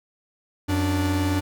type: tone pair together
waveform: 45% pulse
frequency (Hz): 91.2 / 292.4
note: F#2 / D4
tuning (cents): -24 / -7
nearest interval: octave + minor sixth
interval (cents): 2017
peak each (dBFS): -23 / -24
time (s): 0.68-1.41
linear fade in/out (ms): 20
effects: none